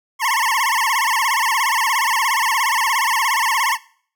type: tone with vibrato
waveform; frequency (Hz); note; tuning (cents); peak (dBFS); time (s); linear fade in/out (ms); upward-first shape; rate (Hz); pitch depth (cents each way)
25% pulse; 987.8; B5; 0; -12; 0.19-3.78; 50; sine; 17; 200
effects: noise-tail reverb RT60 0.5 s tail -20 dB re dry